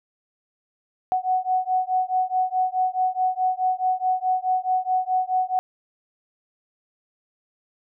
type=beating tone pair; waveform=sine; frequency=740 / 744.7 Hz; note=F#5 / F#5; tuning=0 / +11 cents; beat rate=4.7 Hz; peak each=-23 dBFS; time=1.12-5.59 s; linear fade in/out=0 ms; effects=none